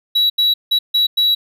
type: tone bursts at uneven times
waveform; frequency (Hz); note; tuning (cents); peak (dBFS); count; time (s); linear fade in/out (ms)
triangle; 3901; B7; -22; -10; 5; 0.15-0.3 / 0.38-0.54 / 0.71-0.79 / 0.94-1.07 / 1.17-1.35; 10
effects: none